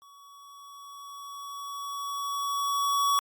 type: tone with level ramp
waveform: square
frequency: 1128 Hz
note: C#6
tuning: 30 cents sharp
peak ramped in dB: -52 to -22 dBFS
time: 0.02-3.19 s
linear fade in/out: 0 ms
effects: Opus 48 kbps